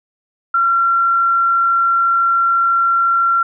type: tone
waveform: sine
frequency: 1367 Hz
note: F6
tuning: 37 cents flat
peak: -11 dBFS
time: 0.54-3.43 s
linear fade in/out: 5 ms
effects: none

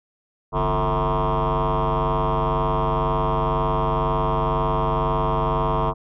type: tone with frequency modulation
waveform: sine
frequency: 550 Hz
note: C#5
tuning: 14 cents flat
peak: -16 dBFS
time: 0.52-5.94 s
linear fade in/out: 50 ms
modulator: 102 Hz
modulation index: 5.8
effects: tanh soft clip ceiling -17 dBFS

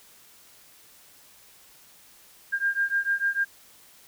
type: beating tone pair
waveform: sine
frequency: 1601 / 1607.7 Hz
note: G6 / G6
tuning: +36 / +43 cents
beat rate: 6.7 Hz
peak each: -26 dBFS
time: 2.52-3.45 s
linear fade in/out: 20 ms
effects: white hiss -54 dBFS RMS until 4.07 s

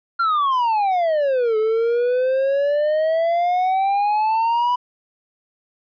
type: exponential two-way sweep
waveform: triangle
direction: down then up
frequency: 1396.9 to 430.2 to 991 Hz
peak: -14 dBFS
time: 0.19-4.76 s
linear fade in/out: 10 ms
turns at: 1.57 s
effects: resampled to 11025 Hz

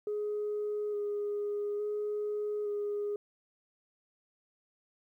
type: tone with vibrato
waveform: sine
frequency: 415.3 Hz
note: G#4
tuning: in tune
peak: -30 dBFS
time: 0.07-3.16 s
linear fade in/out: 2 ms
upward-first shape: square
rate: 0.58 Hz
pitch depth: 13 cents each way
effects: tanh soft clip ceiling -28 dBFS + 12-bit

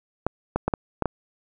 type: clicks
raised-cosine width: 1 ms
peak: -8 dBFS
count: 6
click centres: 0.266 / 0.56 / 0.68 / 0.738 / 1.023 / 1.057 s
effects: none

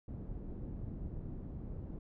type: low-pass noise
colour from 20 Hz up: pink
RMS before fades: -43 dBFS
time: 0.08-1.99 s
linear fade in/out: 5 ms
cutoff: 270 Hz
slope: 12 dB/octave
effects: none

